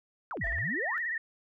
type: exponential two-way sweep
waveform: sine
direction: down then up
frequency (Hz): 1553 to 39.62 to 1553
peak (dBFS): -34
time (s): 0.31-0.98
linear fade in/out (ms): 0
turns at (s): 0.47
type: clicks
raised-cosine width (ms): 0.5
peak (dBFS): -33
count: 4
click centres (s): 0.372 / 0.471 / 0.524 / 0.585
type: tone with vibrato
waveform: sine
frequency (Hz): 1858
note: A#6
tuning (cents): -6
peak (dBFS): -30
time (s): 0.41-1.18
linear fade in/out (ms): 5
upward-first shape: triangle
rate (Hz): 17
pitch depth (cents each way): 110
type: tone with exponential decay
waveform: triangle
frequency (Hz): 672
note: E5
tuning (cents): +33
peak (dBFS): -36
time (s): 0.44-0.85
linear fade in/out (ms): 2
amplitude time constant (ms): 89
effects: none